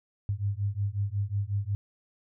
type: beating tone pair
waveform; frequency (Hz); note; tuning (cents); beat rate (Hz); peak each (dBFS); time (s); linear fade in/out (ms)
sine; 98.3 / 103.8; G2 / G#2; +5 / 0; 5.5; -30; 0.29-1.75; 0
effects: none